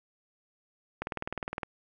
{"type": "click train", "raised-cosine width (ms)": 0.5, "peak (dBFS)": -18, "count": 13, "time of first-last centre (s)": [1.02, 1.632], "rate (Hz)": 19.6, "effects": []}